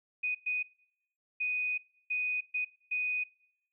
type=tone bursts at uneven times; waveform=sine; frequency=2489 Hz; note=D#7; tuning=in tune; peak=-29 dBFS; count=6; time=0.23-0.35 / 0.46-0.63 / 1.4-1.78 / 2.1-2.41 / 2.54-2.65 / 2.91-3.24 s; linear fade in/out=10 ms; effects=noise-tail reverb RT60 0.8 s tail -23 dB re dry